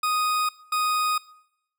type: tone pair in turn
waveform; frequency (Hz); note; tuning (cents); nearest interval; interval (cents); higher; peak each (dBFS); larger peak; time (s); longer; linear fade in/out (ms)
40% pulse; 1244.5 / 1244.5; D#6 / D#6; 0 / 0; unison; 0; neither; -21; neither; 0.03-0.49 / 0.72-1.18; neither; 5
effects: noise-tail reverb RT60 0.8 s tail -21 dB re dry